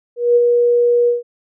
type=tone with ADSR envelope; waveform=sine; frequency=480 Hz; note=B4; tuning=49 cents flat; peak=-7 dBFS; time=0.16-1.23 s; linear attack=200 ms; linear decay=30 ms; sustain=-3 dB; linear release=150 ms; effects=none